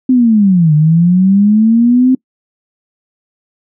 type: linear two-way sweep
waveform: sine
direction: down then up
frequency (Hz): 261.6 to 148.5 to 261.6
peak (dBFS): -5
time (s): 0.09-2.15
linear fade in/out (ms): 5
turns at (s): 0.74
effects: noise-tail reverb RT60 0.1 s tail -25 dB re dry